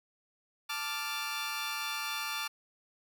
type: chord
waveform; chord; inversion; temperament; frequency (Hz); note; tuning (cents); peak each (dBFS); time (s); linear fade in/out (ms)
15% pulse; D minor; second; equal; 880 / 1174.7 / 1396.9; A5 / D6 / F6; 0 / 0 / 0; -34 / -31 / -32; 0.69-2.48; 10
effects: none